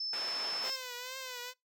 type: tone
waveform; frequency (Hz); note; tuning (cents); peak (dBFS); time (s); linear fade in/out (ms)
sine; 5270; E8; -1; -34; 0-0.76; 5
type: band-pass noise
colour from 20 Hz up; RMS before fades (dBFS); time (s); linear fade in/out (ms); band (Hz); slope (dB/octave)
pink; -43; 0.13-0.7; 2; 570 to 4600; 12
type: tone with vibrato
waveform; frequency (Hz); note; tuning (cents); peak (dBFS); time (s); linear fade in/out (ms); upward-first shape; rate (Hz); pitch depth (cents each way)
5% pulse; 507; B4; +45; -29; 0.61-1.54; 50; triangle; 2.2; 84
effects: noise-tail reverb RT60 0.2 s tail -25 dB re dry